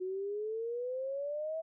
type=exponential sweep; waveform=sine; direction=up; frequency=364.9 to 654 Hz; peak=-34 dBFS; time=0-1.62 s; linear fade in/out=20 ms; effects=none

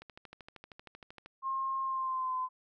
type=click train; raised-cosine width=0.3 ms; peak=-32 dBFS; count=17; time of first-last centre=0.02-1.26 s; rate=12.9 Hz
type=tone with pitch glide; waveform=sine; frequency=1068 to 1023.9 Hz; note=C6 to C6; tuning=+35 to -38 cents; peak=-31 dBFS; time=1.42-2.49 s; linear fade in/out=50 ms; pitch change=-73 cents; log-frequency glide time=1.82-2.36 s
effects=none

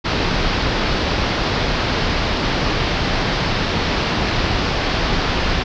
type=low-pass noise; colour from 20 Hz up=pink; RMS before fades=-19 dBFS; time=0.04-5.64 s; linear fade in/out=20 ms; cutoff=5200 Hz; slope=48 dB/octave; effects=none

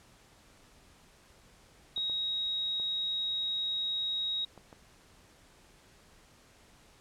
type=tone; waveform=sine; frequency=3790 Hz; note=A#7; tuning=28 cents sharp; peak=-30 dBFS; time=1.96-4.45 s; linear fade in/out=5 ms
type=clicks; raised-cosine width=1 ms; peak=-35 dBFS; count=5; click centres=1.978 / 2.098 / 2.799 / 4.577 / 4.728 s
effects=pink hiss -60 dBFS RMS until 7 s + low-pass 10000 Hz 12 dB/octave

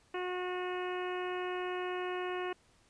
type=harmonic tone; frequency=363 Hz; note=F#4; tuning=33 cents flat; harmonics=1 / 2 / 3 / 4 / 5 / 6 / 7 / 8; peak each=-36 / -42 / -43 / -47 / -46 / -52 / -48 / -50 dBFS; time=0.14-2.53 s; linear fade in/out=5 ms; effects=pink hiss -67 dBFS RMS until 2.89 s + resampled to 22050 Hz

